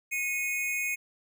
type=tone pair together; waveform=square; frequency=2177 / 2489 Hz; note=C#7 / D#7; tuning=-32 / 0 cents; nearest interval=major second; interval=232 cents; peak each=-32 / -32 dBFS; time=0.11-0.96 s; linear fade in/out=20 ms; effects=none